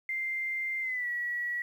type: tone with pitch glide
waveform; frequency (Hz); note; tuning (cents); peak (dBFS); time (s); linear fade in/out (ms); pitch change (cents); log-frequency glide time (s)
sine; 2093 to 1930.4; C7 to B6; 0 to -40; -30; 0.09-1.62; 2; -140; 0.81-1.09
effects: 10-bit